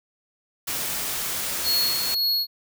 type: noise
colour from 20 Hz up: white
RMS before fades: -28 dBFS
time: 0.67-2.15 s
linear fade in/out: 10 ms
type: tone with tremolo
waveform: square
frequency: 4331 Hz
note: C#8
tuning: 41 cents flat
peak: -20 dBFS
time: 1.63-2.47 s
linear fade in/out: 50 ms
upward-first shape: sine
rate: 1.9 Hz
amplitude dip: 55%
effects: none